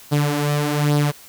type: tone with flanger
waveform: sawtooth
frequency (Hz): 146.83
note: D3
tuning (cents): 0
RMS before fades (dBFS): -19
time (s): 0.11-1.12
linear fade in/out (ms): 20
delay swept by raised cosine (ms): 0.2 to 5.2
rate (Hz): 1.2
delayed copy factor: +0.6
effects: white hiss -44 dBFS RMS until 1.28 s